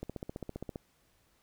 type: click train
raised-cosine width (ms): 2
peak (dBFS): -25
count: 12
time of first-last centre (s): 0.03-0.758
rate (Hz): 15.1
effects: pink hiss -70 dBFS RMS until 1.42 s